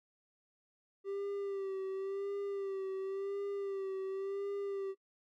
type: tone with vibrato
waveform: triangle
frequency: 392 Hz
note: G4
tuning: in tune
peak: -34 dBFS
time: 1.04-4.95 s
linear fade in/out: 50 ms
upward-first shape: sine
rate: 0.93 Hz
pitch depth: 41 cents each way
effects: noise-tail reverb RT60 0.1 s tail -20 dB re dry